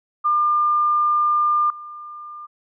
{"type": "tone with level steps", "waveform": "sine", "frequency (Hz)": 1200, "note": "D6", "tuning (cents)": 37, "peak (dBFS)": [-15, -33], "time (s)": [0.24, 2.47], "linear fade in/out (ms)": 20, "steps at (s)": 1.7, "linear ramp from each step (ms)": 2, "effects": []}